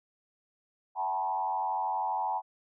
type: tone with frequency modulation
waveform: sine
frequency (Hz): 858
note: A5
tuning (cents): -44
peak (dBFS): -28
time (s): 0.95-2.42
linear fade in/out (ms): 50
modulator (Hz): 92.5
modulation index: 1.3
effects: none